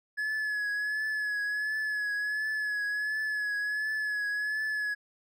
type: tone with vibrato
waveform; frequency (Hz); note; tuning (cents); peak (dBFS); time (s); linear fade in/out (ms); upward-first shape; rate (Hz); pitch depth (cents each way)
triangle; 1701; G#6; +41; -27; 0.17-4.95; 20; triangle; 1.4; 40
effects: none